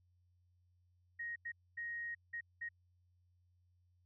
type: tone bursts at uneven times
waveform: sine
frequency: 1875 Hz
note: A#6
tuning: 10 cents sharp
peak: -40 dBFS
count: 5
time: 1.19-1.36 / 1.45-1.52 / 1.77-2.15 / 2.33-2.41 / 2.61-2.69 s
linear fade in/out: 10 ms
effects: added 89 Hz sine -70 dBFS peak until 4.05 s